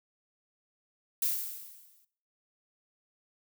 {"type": "noise with exponential decay", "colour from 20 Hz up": "violet", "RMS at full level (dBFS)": -27, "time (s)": [1.22, 2.05], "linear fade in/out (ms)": 5, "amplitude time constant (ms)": 180, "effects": ["noise-tail reverb RT60 0.5 s tail -17 dB re dry"]}